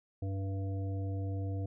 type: harmonic tone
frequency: 97.2 Hz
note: G2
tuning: 14 cents flat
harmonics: 1 / 3 / 5 / 7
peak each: -33 / -43 / -47 / -50 dBFS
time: 0.22-1.66 s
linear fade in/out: 5 ms
effects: none